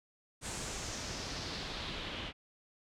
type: noise with low-pass filter sweep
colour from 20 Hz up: pink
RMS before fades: -41 dBFS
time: 0.41-2.33 s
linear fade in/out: 50 ms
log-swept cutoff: 8400 to 3000 Hz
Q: 2.6
effects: none